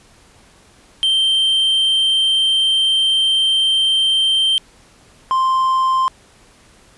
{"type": "tone pair in turn", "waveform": "triangle", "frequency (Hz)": [3136, 1046.5], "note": ["G7", "C6"], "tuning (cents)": [0, 0], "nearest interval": "octave + perfect fifth", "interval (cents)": 1900, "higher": "first", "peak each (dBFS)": -11, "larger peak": "neither", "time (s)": [[1.03, 4.58], [5.31, 6.08]], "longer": "first", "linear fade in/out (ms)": 0, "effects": ["pink hiss -49 dBFS RMS until 6.97 s", "resampled to 24000 Hz"]}